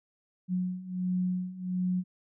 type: beating tone pair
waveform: sine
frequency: 181.4 / 182.8 Hz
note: F#3 / F#3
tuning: -34 / -21 cents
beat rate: 1.4 Hz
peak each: -33 / -30 dBFS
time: 0.48-2.04 s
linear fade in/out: 50 ms
effects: none